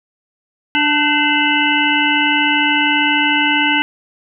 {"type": "harmonic tone with a mistuned harmonic", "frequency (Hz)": 294.5, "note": "D4", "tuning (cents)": 5, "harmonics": [1, 3, 5, 7, 9, 10], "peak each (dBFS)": [-19, -19, -19, -19, -19, -19], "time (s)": [0.75, 3.82], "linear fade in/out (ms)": 0, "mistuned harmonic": 5, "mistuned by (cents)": 55, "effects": []}